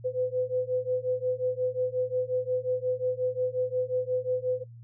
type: beating tone pair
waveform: sine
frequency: 503 / 508.6 Hz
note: B4 / C5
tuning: +32 / -49 cents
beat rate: 5.6 Hz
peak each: -29 / -29 dBFS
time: 0.04-4.64 s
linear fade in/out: 20 ms
effects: noise-tail reverb RT60 0.1 s tail -20 dB re dry + added 117 Hz sine -44 dBFS peak until 4.83 s